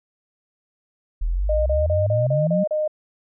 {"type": "exponential sweep", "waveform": "sine", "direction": "up", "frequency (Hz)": [37.91, 196], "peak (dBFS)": -19, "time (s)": [1.21, 2.64], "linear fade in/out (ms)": 10}
{"type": "tone bursts", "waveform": "sine", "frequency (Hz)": 613, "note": "D#5", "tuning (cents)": -26, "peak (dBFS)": -19, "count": 7, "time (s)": [1.49, 2.878], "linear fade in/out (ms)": 5, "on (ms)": 170, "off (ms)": 33}
{"effects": []}